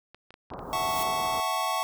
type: clicks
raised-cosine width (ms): 0.3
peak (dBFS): -31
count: 6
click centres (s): 0.146 / 0.306 / 0.341 / 0.503 / 0.537 / 0.592
type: low-pass noise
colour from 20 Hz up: white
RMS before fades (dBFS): -39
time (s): 0.51-1.4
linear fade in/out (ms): 0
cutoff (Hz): 1200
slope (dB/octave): 48
type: noise with exponential growth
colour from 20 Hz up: blue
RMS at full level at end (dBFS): -33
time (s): 0.57-1.03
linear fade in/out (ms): 1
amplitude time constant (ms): 100
type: chord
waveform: square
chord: F# minor seventh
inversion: third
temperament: equal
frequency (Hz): 659.3 / 740 / 880 / 1108.7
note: E5 / F#5 / A5 / C#6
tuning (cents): 0 / 0 / 0 / 0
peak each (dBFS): -35 / -33 / -33 / -30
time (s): 0.73-1.83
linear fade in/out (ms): 0
effects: none